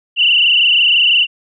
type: tone with frequency modulation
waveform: sine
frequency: 2870 Hz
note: F7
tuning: 47 cents sharp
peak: -8 dBFS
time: 0.16-1.27 s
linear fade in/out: 50 ms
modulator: 26 Hz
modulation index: 5.5
effects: none